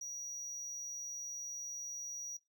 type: tone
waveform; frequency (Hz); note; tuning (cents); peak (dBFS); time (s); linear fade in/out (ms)
triangle; 5780; F#8; -41; -39; 0.01-2.37; 5
effects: noise-tail reverb RT60 0.2 s tail -20 dB re dry